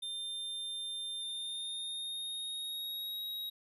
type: tone with pitch glide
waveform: square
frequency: 3600 to 3807 Hz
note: A7 to A#7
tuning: +39 to +36 cents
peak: -38 dBFS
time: 0.02-3.5 s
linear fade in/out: 10 ms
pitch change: +97 cents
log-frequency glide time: 1.19-3.22 s
effects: none